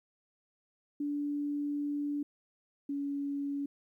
sine tone pair in turn, 290 / 282.6 Hz, D4 / C#4, -22 / +34 cents, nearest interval unison, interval 44 cents, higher first, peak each -31 / -32 dBFS, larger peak first, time 1-2.23 / 2.89-3.66 s, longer first, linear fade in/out 5 ms, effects 12-bit

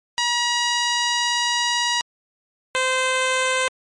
10% pulse tone pair in turn, 958 / 517 Hz, A#5 / C5, +47 / -21 cents, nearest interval major seventh, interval 1068 cents, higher first, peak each -10 dBFS, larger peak neither, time 0.18-2.01 / 2.75-3.68 s, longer first, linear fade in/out 0 ms, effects MP3 48 kbps

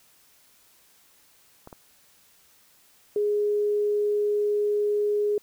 clicks, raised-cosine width 1 ms, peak -28 dBFS, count 2, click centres 1.674 / 1.728 s
sine tone, 415.3 Hz, G#4, in tune, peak -21 dBFS, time 3.16-5.38 s, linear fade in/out 2 ms
effects white hiss -59 dBFS RMS until 5.42 s

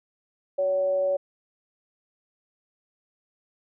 sine tone with frequency modulation, 564 Hz, C#5, 30 cents sharp, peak -21 dBFS, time 0.58-1.17 s, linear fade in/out 10 ms, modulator 194 Hz, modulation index 0.24, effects none

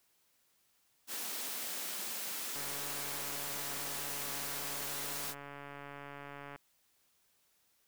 white high-pass noise, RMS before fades -40 dBFS, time 1.07-5.35 s, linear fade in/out 50 ms, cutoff 180 Hz, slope 48 dB/octave
click train, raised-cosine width 0.5 ms, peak -32 dBFS, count 569, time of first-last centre 2.56-6.56 s, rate 142 Hz
effects white hiss -73 dBFS RMS until 7.87 s

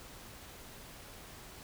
silence, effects pink hiss -51 dBFS RMS until 1.63 s

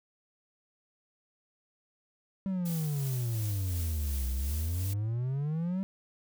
triangle exponential two-way sweep, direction down then up, 196 to 62.2 to 196 Hz, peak -27 dBFS, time 2.46-5.83 s, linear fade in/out 0 ms, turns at 4.3 s
blue noise with tremolo, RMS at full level -41 dBFS, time 2.65-4.94 s, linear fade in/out 10 ms, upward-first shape triangle, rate 2.8 Hz, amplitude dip 40%
effects none

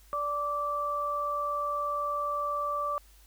sine tone pair together, 583 / 1166 Hz, D5 / D6, -13 / -13 cents, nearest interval octave, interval 1200 cents, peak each -35 / -29 dBFS, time 0.13-2.98 s, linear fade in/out 0 ms, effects added 50 Hz sine -55 dBFS peak until 3.26 s + white hiss -61 dBFS RMS until 3.26 s

